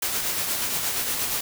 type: noise with tremolo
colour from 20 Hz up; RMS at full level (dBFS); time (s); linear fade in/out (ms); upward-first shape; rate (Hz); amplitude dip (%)
white; -25; 0.02-1.41; 5; sine; 8.5; 35
effects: none